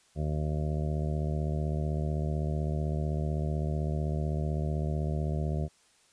harmonic tone, 75.8 Hz, D#2, 45 cents flat, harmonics 1 / 2 / 3 / 4 / 5 / 6 / 7 / 8 / 9, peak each -31 / -31 / -40 / -47 / -41 / -49 / -45 / -44 / -44 dBFS, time 0.15-5.69 s, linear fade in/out 50 ms, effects white hiss -64 dBFS RMS until 6.12 s + resampled to 22050 Hz

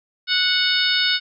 harmonic tone, 737 Hz, F#5, 7 cents flat, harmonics 2 / 3 / 4 / 5 / 6 / 7, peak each -23 / -26 / -24 / -21 / -24 / -27 dBFS, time 0.27-1.2 s, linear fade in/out 50 ms, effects none

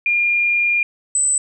sine tone pair in turn, 2410 / 8027 Hz, D7 / B8, +44 / +27 cents, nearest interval octave + major sixth, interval 2083 cents, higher second, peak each -14 dBFS, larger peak neither, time 0.06-0.83 / 1.15-1.38 s, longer first, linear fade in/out 2 ms, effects none

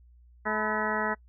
harmonic tone with a mistuned harmonic, 214.9 Hz, A3, 41 cents flat, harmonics 1 / 2 / 3 / 4 / 5 / 6 / 7 / 8 / 9, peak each -35 / -35 / -35 / -35 / -35 / -35 / -35 / -35 / -35 dBFS, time 0.45-1.15 s, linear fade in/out 20 ms, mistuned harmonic 5, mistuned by -120 cents, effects noise-tail reverb RT60 0.1 s tail -26 dB re dry + added 60 Hz sine -53 dBFS peak until 1.28 s

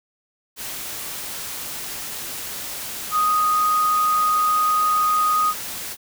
sine tone in noise, 1244.5 Hz, D#6, in tune, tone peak -16 dBFS, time 3.11-5.54 s, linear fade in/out 50 ms, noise white, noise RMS -31 dBFS, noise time 0.56-5.97 s, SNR +12 dB, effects none

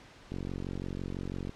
click train, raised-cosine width 3 ms, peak -24 dBFS, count 55, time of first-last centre 0.32-1.494 s, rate 46 Hz, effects pink hiss -54 dBFS RMS until 1.55 s + low-pass 5000 Hz 12 dB/octave

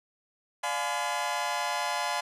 sawtooth chord, D diminished seventh, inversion none, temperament just, 587.3 / 704.8 / 845.8 / 1014.9 Hz, D5 / F5 / Ab5 / Cb6, 0 / +16 / +31 / +47 cents, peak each -34 / -30 / -29 / -29 dBFS, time 0.63-2.21 s, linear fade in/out 10 ms, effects low-pass 10000 Hz 12 dB/octave

